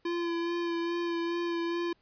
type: tone with vibrato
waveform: square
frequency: 341 Hz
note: F4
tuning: 41 cents flat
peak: -30 dBFS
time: 0.05-1.93 s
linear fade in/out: 5 ms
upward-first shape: sine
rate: 2.4 Hz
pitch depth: 20 cents each way
effects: pink hiss -70 dBFS RMS until 2.01 s + resampled to 11025 Hz